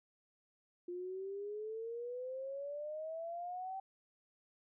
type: exponential sweep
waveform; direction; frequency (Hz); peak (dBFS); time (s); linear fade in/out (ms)
sine; up; 350 to 776; -40; 0.88-3.8; 5
effects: none